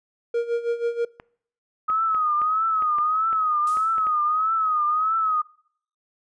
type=tone with tremolo; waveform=triangle; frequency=470 Hz; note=A#4; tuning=14 cents sharp; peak=-17 dBFS; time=0.34-1.05 s; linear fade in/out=5 ms; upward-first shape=sine; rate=6.2 Hz; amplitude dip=75%
type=clicks; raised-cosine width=0.5 ms; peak=-23 dBFS; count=10; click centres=1.199 / 1.9 / 2.147 / 2.417 / 2.823 / 2.985 / 3.329 / 3.771 / 3.982 / 4.069 s
type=tone with vibrato; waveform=sine; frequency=1262 Hz; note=D#6; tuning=24 cents sharp; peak=-19 dBFS; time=1.88-5.42 s; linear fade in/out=10 ms; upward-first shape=triangle; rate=1.6 Hz; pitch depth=100 cents each way
type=noise with exponential decay; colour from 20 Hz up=violet; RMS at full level=-32 dBFS; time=3.67-4.18 s; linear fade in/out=2 ms; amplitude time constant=110 ms
effects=noise-tail reverb RT60 0.6 s tail -24 dB re dry + resampled to 22050 Hz